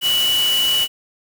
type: tone in noise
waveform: sine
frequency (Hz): 2950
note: F#7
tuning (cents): -6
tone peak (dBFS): -15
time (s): 0.01-0.88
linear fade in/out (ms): 50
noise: white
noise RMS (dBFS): -25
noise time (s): 0.01-0.88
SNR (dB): +7
effects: none